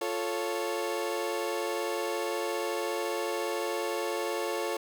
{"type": "chord", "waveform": "30% pulse", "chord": "F augmented", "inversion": "none", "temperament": "equal", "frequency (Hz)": [349.2, 440, 554.4], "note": ["F4", "A4", "C#5"], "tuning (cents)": [0, 0, 0], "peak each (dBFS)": [-32, -31, -32], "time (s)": [0.01, 4.77], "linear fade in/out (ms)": 5, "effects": []}